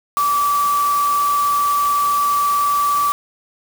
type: tone in noise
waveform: sine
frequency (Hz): 1156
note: D6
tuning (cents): -28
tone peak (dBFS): -14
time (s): 0.17-3.12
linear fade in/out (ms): 0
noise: white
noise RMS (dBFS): -29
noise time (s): 0.17-3.12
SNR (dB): +12
effects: none